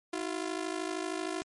sawtooth ring-modulated tone, 344.6 Hz, F4, 23 cents flat, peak -26 dBFS, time 0.13-1.42 s, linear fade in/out 0 ms, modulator 26.5 Hz, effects MP3 48 kbps

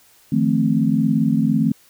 sine chord, F dominant seventh, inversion third, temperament equal with one note detuned, 155.56 / 173.31 / 220 / 261.6 Hz, Eb3 / F3 / A3 / C4, 0 / -13 / 0 / 0 cents, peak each -21 / -23 / -18 / -20 dBFS, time 0.32-1.72 s, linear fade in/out 5 ms, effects white hiss -53 dBFS RMS until 1.89 s

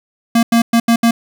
square tone bursts at uneven times, 232 Hz, A#3, 8 cents flat, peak -9 dBFS, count 5, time 0.35-0.43 / 0.52-0.62 / 0.73-0.8 / 0.88-0.96 / 1.03-1.11 s, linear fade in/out 5 ms, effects none

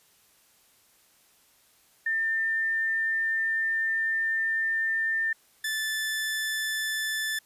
sine / sawtooth tone pair in turn, 1798 / 1752.9 Hz, A6 / A6, +37 / -7 cents, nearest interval unison, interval 44 cents, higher first, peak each -24 / -24 dBFS, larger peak neither, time 2.06-5.33 / 5.64-7.39 s, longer first, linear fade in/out 5 ms, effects white hiss -62 dBFS RMS until 7.45 s + resampled to 32000 Hz

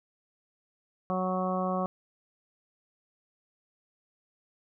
harmonic tone, 185 Hz, F#3, in tune, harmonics 1 / 2 / 3 / 4 / 5 / 6 / 7, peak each -31 / -38 / -33 / -34 / -45 / -34 / -43 dBFS, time 1.1-1.86 s, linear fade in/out 0 ms, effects none

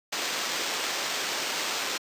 white noise with sample-and-hold, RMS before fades -30 dBFS, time 0.12-1.98 s, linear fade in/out 10 ms, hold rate 11025 Hz, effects high-pass 300 Hz 12 dB/octave + resampled to 32000 Hz

